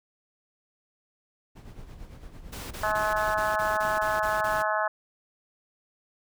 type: noise with tremolo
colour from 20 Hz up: brown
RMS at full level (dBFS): -41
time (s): 1.55-3.44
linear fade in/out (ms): 20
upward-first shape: sine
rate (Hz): 8.9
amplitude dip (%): 55
type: noise bursts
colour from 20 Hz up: pink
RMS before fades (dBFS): -39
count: 10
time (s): 2.52-4.627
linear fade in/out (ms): 10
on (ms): 190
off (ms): 23
type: harmonic tone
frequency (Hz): 213.4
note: G#3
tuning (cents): +47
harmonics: 3 / 4 / 5 / 6 / 7 / 8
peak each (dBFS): -29 / -30 / -31 / -32 / -32 / -33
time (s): 2.83-4.88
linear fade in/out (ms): 5
effects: none